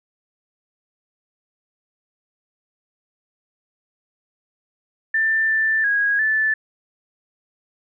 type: tone with pitch steps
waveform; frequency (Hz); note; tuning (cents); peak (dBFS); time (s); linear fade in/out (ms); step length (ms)
sine; 1780 / 1770 / 1648 / 1751; A6 / A6 / G#6 / A6; +20 / +10 / -14 / -9; -16; 5.14-6.54; 5; 350
effects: none